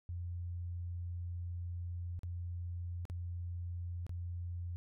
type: tone with dropouts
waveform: sine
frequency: 87.31 Hz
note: F2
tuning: in tune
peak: -38 dBFS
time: 0.09-4.76 s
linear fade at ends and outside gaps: 0 ms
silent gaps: 2.192-2.233 / 3.053-3.099 / 4.066-4.094 s
effects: none